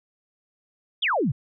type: exponential sweep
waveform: sine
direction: down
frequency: 3729 to 110 Hz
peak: -20 dBFS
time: 1.02-1.32 s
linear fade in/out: 10 ms
effects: none